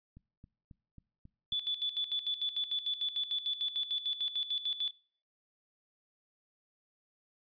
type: click train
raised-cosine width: 5 ms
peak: -40 dBFS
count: 6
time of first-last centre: 0.17-1.525 s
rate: 3.69 Hz
type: tone with tremolo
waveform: sine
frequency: 3463 Hz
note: A7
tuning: 28 cents flat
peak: -30 dBFS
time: 1.52-4.91 s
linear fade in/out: 2 ms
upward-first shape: square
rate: 6.7 Hz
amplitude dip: 75%
effects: noise-tail reverb RT60 0.5 s tail -24 dB re dry + resampled to 11025 Hz